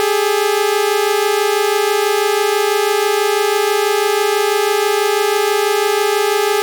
sawtooth tone pair together, 400.9 / 427 Hz, G4 / G#4, +39 / +48 cents, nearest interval minor second, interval 109 cents, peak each -12 dBFS, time 0-6.62 s, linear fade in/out 0 ms, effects none

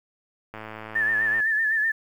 click train, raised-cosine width 0.5 ms, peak -22 dBFS, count 95, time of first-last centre 0.54-1.402 s, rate 109 Hz
sine tone with vibrato, 1760 Hz, A6, in tune, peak -20 dBFS, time 0.95-1.92 s, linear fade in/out 10 ms, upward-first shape sine, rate 7.9 Hz, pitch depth 59 cents each way
effects 9-bit

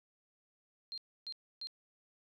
sine tone bursts, 4186 Hz, C8, in tune, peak -40 dBFS, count 3, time 0.92-1.671 s, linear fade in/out 0 ms, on 57 ms, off 290 ms, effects none

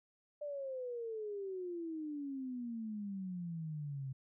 sine exponential sweep, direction down, 596 to 130.81 Hz, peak -39 dBFS, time 0.41-4.13 s, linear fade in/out 10 ms, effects none

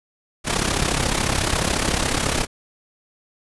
pink noise with amplitude modulation, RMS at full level -18 dBFS, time 0.44-2.47 s, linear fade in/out 50 ms, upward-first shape sine, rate 34.1 Hz, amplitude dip 70%, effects resampled to 24000 Hz

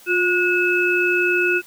sine tone cluster, 356.2 / 1456 / 2595 Hz, F4 / F#6 / E7, +34 / -28 / -28 cents, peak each -20 dBFS, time 0.06-1.62 s, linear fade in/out 50 ms, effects white hiss -47 dBFS RMS until 1.66 s

